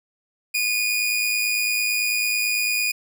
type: tone with amplitude modulation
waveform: sawtooth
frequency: 2454 Hz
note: D#7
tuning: 25 cents flat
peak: -15 dBFS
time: 0.54-2.92 s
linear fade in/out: 10 ms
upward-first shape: sine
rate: 109 Hz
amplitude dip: 40%
effects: none